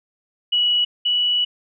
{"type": "tone pair in turn", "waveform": "sine", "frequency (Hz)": [2931, 2944], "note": ["F#7", "F#7"], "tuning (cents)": [-17, -9], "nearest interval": "unison", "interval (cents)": 8, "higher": "second", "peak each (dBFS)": [-15, -16], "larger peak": "first", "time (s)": [[0.52, 0.85], [1.05, 1.45]], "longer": "second", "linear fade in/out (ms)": 10, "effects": []}